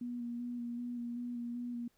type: tone with vibrato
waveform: sine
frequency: 240.3 Hz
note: B3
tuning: 47 cents flat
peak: -37 dBFS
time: 0.01-1.88 s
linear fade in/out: 5 ms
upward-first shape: square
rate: 2.6 Hz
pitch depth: 17 cents each way
effects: pink hiss -74 dBFS RMS until 1.97 s